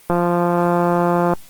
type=click train; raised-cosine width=1 ms; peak=-4 dBFS; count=216; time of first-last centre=0.1-1.336 s; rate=174 Hz; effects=white hiss -47 dBFS RMS until 1.49 s + Opus 24 kbps